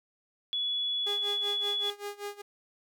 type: tone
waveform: sine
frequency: 3400 Hz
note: G#7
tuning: 40 cents sharp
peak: -28 dBFS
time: 0.53-1.9 s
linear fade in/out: 0 ms
type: tone with tremolo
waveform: sawtooth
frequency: 408.7 Hz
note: G#4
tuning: 28 cents flat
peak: -30 dBFS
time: 1.06-2.42 s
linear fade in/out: 10 ms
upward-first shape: sine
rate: 5.2 Hz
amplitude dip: 90%
effects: none